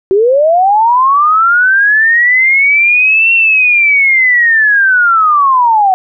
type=linear two-way sweep; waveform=sine; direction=up then down; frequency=370 to 2733 to 734 Hz; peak=-5 dBFS; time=0.11-5.94 s; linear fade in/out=0 ms; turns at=3.33 s; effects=none